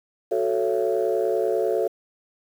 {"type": "chord", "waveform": "sine", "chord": "F# minor seventh", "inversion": "none", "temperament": "equal with one note detuned", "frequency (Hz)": [370, 440, 554.4, 673.1], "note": ["F#4", "A4", "C#5", "E5"], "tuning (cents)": [0, 0, 0, 36], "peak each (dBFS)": [-25, -23, -26, -27], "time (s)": [0.31, 1.88], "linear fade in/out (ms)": 10, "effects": ["tanh soft clip ceiling -12 dBFS", "8-bit"]}